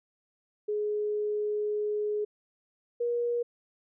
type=tone pair in turn; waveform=sine; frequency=419.6 / 477.1 Hz; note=G#4 / A#4; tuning=+18 / +40 cents; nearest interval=major second; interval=222 cents; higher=second; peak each=-27 / -26 dBFS; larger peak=second; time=0.68-2.25 / 3-3.43 s; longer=first; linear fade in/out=10 ms; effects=none